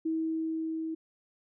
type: tone with level ramp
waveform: sine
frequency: 321.5 Hz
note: E4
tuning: 43 cents flat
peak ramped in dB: -27 to -32 dBFS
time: 0.05-0.95 s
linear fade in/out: 10 ms
effects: none